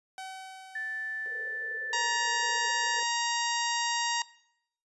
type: tone with exponential decay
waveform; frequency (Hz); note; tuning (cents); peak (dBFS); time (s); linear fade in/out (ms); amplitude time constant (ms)
sawtooth; 760; F#5; +46; -34; 0.18-2.44; 1; 490
type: tone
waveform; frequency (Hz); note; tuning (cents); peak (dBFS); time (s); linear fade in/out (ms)
sine; 1760; A6; 0; -32; 0.75-3; 5
type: band-pass noise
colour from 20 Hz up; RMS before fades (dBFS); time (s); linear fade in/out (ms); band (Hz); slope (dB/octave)
pink; -48; 1.26-3.03; 0; 440 to 520; 96
type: harmonic tone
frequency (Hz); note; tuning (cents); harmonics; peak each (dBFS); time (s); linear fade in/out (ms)
940; A#5; +14; 1 / 2 / 3 / 4 / 5 / 6 / 7 / 8; -31 / -34 / -36 / -37 / -38 / -39 / -39 / -40; 1.93-4.22; 2
effects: noise-tail reverb RT60 0.7 s tail -20 dB re dry + resampled to 24000 Hz